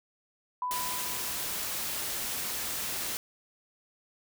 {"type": "tone with exponential decay", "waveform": "sine", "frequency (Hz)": 996, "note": "B5", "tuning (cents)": 14, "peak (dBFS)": -28, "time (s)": [0.62, 1.87], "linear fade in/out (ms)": 2, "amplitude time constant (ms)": 270}
{"type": "noise", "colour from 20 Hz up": "white", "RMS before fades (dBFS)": -34, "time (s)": [0.71, 3.17], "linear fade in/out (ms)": 0}
{"effects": []}